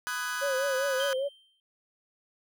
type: chord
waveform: 40% pulse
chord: G# minor seventh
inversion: first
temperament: just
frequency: 996.7 / 1245.9 / 1495.1 / 1661.2 Hz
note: B5 / D#6 / F#6 / G#6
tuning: +16 / +2 / +18 / 0 cents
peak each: -39 / -37 / -33 / -37 dBFS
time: 0.07-1.13 s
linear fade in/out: 0 ms
type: tone with vibrato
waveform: sine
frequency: 541 Hz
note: C#5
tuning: 42 cents flat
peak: -27 dBFS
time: 0.41-1.29 s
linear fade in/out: 20 ms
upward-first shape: triangle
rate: 5 Hz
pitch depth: 100 cents each way
type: tone with exponential decay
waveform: triangle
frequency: 3136 Hz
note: G7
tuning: in tune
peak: -30 dBFS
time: 1-1.6 s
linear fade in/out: 1 ms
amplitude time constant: 130 ms
effects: none